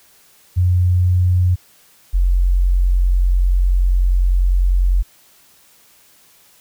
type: tone pair in turn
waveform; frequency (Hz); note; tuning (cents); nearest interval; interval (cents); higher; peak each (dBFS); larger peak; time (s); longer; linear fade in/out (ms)
sine; 90.1 / 45.05; F#2 / F#1; -45 / -45; octave; 1200; first; -11; neither; 0.56-1.56 / 2.13-5.03; second; 20
effects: white hiss -51 dBFS RMS until 6.6 s